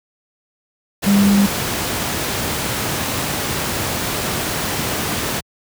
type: tone in noise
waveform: sine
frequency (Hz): 200.7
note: G3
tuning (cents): +41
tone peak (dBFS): -10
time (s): 1.06-1.47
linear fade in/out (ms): 20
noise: pink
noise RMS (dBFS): -21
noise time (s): 1.02-5.41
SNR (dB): +8
effects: high-pass 80 Hz 12 dB/octave

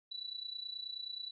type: tone with amplitude modulation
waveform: sine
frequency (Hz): 3951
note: B7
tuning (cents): 0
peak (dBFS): -37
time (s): 0.11-1.31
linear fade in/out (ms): 10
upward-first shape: sine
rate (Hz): 29.4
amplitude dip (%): 80
effects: none

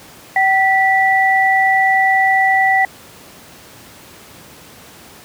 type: tone pair together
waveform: sine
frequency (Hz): 767.5 / 1962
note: G5 / B6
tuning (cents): -37 / -12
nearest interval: octave + major third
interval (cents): 1625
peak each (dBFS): -13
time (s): 0.36-2.85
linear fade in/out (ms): 2
effects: pink hiss -40 dBFS RMS until 5.24 s + high-pass 100 Hz 12 dB/octave

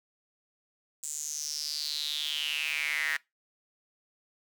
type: tone with high-pass filter sweep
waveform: square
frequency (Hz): 74.8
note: D2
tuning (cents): +32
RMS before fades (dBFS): -33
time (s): 1.03-3.17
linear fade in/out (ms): 5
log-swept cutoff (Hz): 7700 to 1800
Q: 7.1
effects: noise-tail reverb RT60 0.2 s tail -22 dB re dry

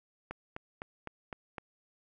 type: click train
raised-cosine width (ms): 0.5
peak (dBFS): -24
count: 6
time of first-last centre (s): 0.31-1.582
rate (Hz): 3.93
effects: none

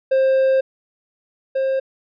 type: tone pair in turn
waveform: triangle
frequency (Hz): 530 / 532.8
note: C5 / C5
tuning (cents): +22 / +31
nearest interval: unison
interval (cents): 9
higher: second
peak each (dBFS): -11 / -15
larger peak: first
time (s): 0.11-0.61 / 1.55-1.8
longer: first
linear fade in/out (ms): 10
effects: resampled to 11025 Hz

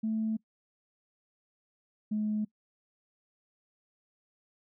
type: tone pair in turn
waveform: sine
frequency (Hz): 220 / 212.8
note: A3 / G#3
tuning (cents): 0 / +42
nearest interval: minor second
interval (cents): 58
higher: first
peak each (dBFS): -27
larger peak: neither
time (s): 0.03-0.37 / 2.11-2.45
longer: neither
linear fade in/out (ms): 10
effects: noise-tail reverb RT60 0.1 s tail -23 dB re dry + tanh soft clip ceiling -23 dBFS

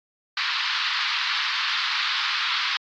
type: band-pass noise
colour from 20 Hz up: white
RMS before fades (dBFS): -26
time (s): 0.37-2.77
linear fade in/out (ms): 2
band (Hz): 1000 to 4600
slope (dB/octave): 48
effects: AAC 32 kbps

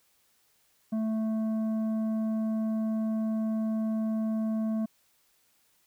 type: tone with tanh clipping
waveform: triangle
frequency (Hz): 220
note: A3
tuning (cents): 0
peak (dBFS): -28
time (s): 0.92-4.86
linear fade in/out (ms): 10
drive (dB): 12
effects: white hiss -68 dBFS RMS until 5.86 s

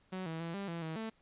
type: tone with pitch steps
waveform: sawtooth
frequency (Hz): 186.4 / 162.2 / 167.1 / 198.6 / 168.2 / 160.1 / 222.1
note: F#3 / E3 / E3 / G3 / E3 / D#3 / A3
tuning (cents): +13 / -28 / +24 / +23 / +35 / +50 / +16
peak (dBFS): -34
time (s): 0.12-1.1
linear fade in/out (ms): 10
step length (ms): 140
effects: pink hiss -70 dBFS RMS until 1.21 s + resampled to 8000 Hz

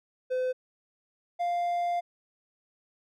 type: tone pair in turn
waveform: triangle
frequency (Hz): 510 / 698.4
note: C5 / F5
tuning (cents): -44 / 0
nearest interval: perfect fourth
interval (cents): 544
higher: second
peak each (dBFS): -24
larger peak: neither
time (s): 0.3-0.53 / 1.39-2.01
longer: second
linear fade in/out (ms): 20
effects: none

